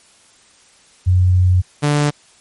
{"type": "tone pair in turn", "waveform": ["sine", "sawtooth"], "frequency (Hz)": [91.2, 146.83], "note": ["F#2", "D3"], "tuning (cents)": [-24, 0], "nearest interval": "minor sixth", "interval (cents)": 824, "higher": "second", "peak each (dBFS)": [-9, -9], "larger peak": "neither", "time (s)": [[1.06, 1.62], [1.82, 2.11]], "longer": "first", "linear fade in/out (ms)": 20, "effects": ["white hiss -50 dBFS RMS until 2.4 s", "MP3 48 kbps"]}